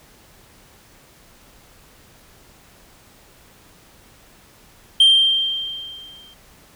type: tone with exponential decay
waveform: sine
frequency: 3163 Hz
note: G7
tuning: 15 cents sharp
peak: -5 dBFS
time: 5-6.34 s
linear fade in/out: 5 ms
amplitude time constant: 290 ms
effects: tanh soft clip ceiling -7 dBFS + pink hiss -50 dBFS RMS until 6.75 s